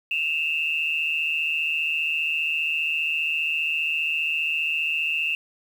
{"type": "tone pair together", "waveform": "sine", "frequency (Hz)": [2610, 2765], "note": ["E7", "F7"], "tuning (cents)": [-18, -18], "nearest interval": "minor second", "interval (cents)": 100, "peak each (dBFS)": -25, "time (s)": [0.11, 5.35], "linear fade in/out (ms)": 2, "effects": ["8-bit"]}